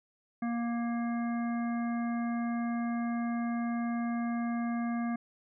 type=harmonic tone; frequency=235.2 Hz; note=A#3; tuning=16 cents sharp; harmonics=1 / 3 / 5 / 7 / 9; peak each=-30 / -40 / -44 / -47 / -49 dBFS; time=0.42-5.16 s; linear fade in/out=5 ms; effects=none